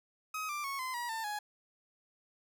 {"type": "tone with pitch steps", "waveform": "30% pulse", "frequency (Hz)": [1266, 1181.2, 1102.1, 1028.3, 959.4, 895.2, 835.2], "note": ["D#6", "D6", "C#6", "C6", "A#5", "A5", "G#5"], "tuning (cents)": [30, 10, -10, -30, 50, 30, 10], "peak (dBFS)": -33, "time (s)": [0.34, 1.39], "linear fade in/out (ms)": 5, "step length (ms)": 150, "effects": []}